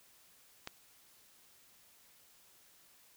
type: click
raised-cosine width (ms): 0.2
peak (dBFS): -23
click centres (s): 0.674
effects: white hiss -64 dBFS RMS until 3.16 s